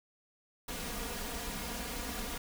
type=noise with comb filter; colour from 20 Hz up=pink; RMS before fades=-39 dBFS; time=0.68-2.38 s; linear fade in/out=5 ms; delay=4.2 ms; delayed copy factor=+0.8; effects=none